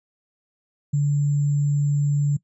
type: tone with sample-and-hold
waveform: sine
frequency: 144.5 Hz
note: D3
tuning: 28 cents flat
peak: -17 dBFS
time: 0.93-2.37 s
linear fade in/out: 10 ms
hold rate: 7350 Hz
effects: noise-tail reverb RT60 0.1 s tail -20 dB re dry + resampled to 22050 Hz